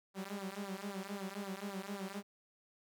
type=tone with flanger; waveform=sawtooth; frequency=196.9 Hz; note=G3; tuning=8 cents sharp; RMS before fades=-43 dBFS; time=0.14-2.23 s; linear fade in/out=50 ms; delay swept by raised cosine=0.33 to 5.43 ms; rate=3.8 Hz; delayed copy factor=-0.95; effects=none